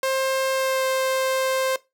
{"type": "tone with pitch glide", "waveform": "sawtooth", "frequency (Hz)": [530, 525.4], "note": ["C5", "C5"], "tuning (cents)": [22, 7], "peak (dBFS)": -17, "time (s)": [0.03, 1.76], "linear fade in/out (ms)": 2, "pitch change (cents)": -15, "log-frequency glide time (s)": [0.53, 0.85], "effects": ["noise-tail reverb RT60 0.2 s tail -18 dB re dry"]}